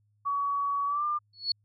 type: tone with pitch glide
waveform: sine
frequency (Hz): 1130 to 1197.2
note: C#6 to D6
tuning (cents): +33 to +33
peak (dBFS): -26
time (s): 0.25-1.19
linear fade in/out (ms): 20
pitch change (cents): +100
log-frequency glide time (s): 0.86-1.05
type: tone with exponential growth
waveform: sine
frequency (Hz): 4388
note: C#8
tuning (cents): -18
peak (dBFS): -21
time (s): 1.33-1.52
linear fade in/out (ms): 5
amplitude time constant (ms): 41
effects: added 104 Hz sine -66 dBFS peak until 1.64 s